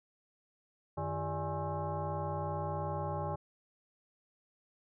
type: tone with frequency modulation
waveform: sine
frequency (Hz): 338.3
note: E4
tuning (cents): +45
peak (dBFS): -33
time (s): 0.97-3.36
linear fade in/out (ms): 10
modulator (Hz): 246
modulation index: 2.8
effects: none